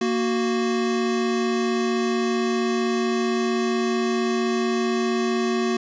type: tone pair together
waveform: square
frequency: 233 / 369.8 Hz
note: A#3 / F#4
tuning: -1 / -1 cents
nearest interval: minor sixth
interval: 800 cents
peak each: -24 dBFS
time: 0.01-5.77 s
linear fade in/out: 5 ms
effects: resampled to 16000 Hz + 9-bit